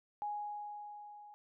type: tone with level ramp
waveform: sine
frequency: 830.6 Hz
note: G#5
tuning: in tune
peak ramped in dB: -35 to -52 dBFS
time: 0.22-1.34 s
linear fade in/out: 0 ms
effects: none